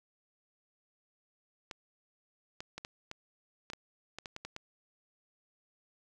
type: clicks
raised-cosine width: 0.2 ms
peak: -24 dBFS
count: 12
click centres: 1.712 / 2.605 / 2.78 / 2.849 / 3.114 / 3.701 / 3.734 / 4.186 / 4.258 / 4.364 / 4.45 / 4.564 s
effects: none